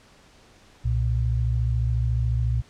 sine tone pair together, 63.9 / 117.94 Hz, C2 / A#2, -40 / +21 cents, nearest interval major seventh, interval 1061 cents, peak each -23 dBFS, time 0.84-2.62 s, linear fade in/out 20 ms, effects pink hiss -54 dBFS RMS until 2.69 s + low-pass 7000 Hz 12 dB/octave

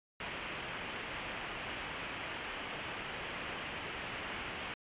white low-pass noise, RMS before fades -42 dBFS, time 0.2-4.74 s, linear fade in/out 2 ms, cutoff 3100 Hz, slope 48 dB/octave, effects resampled to 8000 Hz

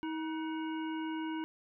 harmonic tone with a mistuned harmonic, 318 Hz, D#4, 38 cents sharp, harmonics 1 / 3 / 5 / 7 / 9, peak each -35 / -43 / -48 / -52 / -51 dBFS, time 0.03-1.44 s, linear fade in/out 0 ms, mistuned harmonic 5, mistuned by -91 cents, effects none

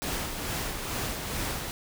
pink noise with tremolo, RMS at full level -31 dBFS, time 0.02-1.71 s, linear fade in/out 0 ms, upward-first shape sine, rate 2.3 Hz, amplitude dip 40%, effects none

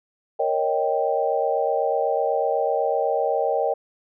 sine chord, Eb dominant seventh, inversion second, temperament equal, 466.2 / 554.4 / 622.3 / 784 Hz, Bb4 / Db5 / Eb5 / G5, 0 / 0 / 0 / 0 cents, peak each -25 dBFS, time 0.39-3.74 s, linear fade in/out 10 ms, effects none

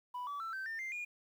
sine tone with pitch steps, 987.8 / 1147.9 / 1333.9 / 1550 / 1801.2 / 2093 / 2432 Hz, B5 / D6 / E6 / G6 / A6 / C7 / D#7, 0 / -40 / +20 / -20 / +40 / 0 / -40 cents, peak -36 dBFS, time 0.14-1.05 s, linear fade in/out 10 ms, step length 130 ms, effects tanh soft clip ceiling -37 dBFS + 11-bit

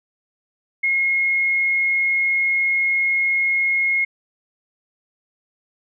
sine tone, 2157 Hz, C#7, 48 cents flat, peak -16 dBFS, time 0.83-4.05 s, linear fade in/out 10 ms, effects none

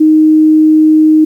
sine tone, 311.1 Hz, D#4, in tune, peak -3 dBFS, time 0-1.25 s, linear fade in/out 10 ms, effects 7-bit

